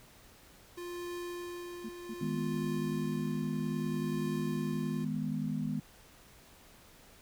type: tone with tremolo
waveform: square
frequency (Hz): 350.4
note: F4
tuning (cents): +6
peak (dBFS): -38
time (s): 0.77-5.05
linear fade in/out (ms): 10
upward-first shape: triangle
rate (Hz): 0.64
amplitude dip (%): 55
type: tone bursts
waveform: sine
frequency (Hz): 224.4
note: A3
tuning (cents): +34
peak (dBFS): -38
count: 3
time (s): 1.84-2.39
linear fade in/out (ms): 5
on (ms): 50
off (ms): 200
type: chord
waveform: sine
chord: G# minor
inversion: second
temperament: equal with one note detuned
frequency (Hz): 156.92 / 207.7 / 246.9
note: D#3 / G#3 / B3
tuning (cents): +15 / 0 / 0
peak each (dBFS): -36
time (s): 2.21-5.8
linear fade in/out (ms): 5
effects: pink hiss -58 dBFS RMS until 7.21 s